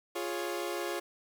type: chord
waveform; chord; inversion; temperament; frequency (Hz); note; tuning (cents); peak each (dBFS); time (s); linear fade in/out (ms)
sawtooth; Db major; first; equal; 349.2 / 415.3 / 554.4; F4 / Ab4 / Db5; 0 / 0 / 0; -32 / -35 / -35; 0.15-1; 10
effects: 9-bit